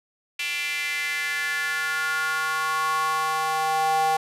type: tone with high-pass filter sweep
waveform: square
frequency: 157.6 Hz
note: D#3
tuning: 23 cents sharp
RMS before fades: -25 dBFS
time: 0.39-4.17 s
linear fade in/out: 5 ms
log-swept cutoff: 2500 to 740 Hz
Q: 4.5
effects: resampled to 32000 Hz